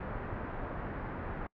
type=low-pass noise; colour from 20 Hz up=pink; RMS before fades=-39 dBFS; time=0-1.47 s; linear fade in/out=5 ms; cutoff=1700 Hz; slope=24 dB/octave; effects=noise-tail reverb RT60 0.1 s tail -25 dB re dry